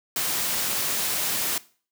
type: noise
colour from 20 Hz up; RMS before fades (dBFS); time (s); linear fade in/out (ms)
white; -26; 0.16-1.58; 2
effects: noise-tail reverb RT60 0.4 s tail -19 dB re dry + high-pass 100 Hz 12 dB/octave